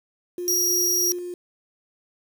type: tone with tremolo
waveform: sine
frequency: 354.9 Hz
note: F4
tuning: 28 cents sharp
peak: -27 dBFS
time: 0.38-1.34 s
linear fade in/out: 2 ms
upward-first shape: square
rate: 3.1 Hz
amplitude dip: 25%
type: tone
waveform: sawtooth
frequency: 5690 Hz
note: F8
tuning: 31 cents sharp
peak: -17 dBFS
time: 0.48-1.12 s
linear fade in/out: 0 ms
effects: 8-bit